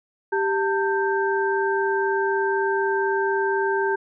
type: tone cluster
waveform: sine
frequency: 392.2 / 899 / 1569 Hz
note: G4 / A5 / G6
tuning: +1 / +37 / +1 cents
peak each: -22 / -25 / -26 dBFS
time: 0.32-3.96 s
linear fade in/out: 10 ms
effects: none